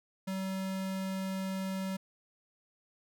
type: tone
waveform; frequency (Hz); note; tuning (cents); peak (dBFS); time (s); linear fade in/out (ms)
square; 190.7; G3; -47; -34; 0.27-1.97; 10
effects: none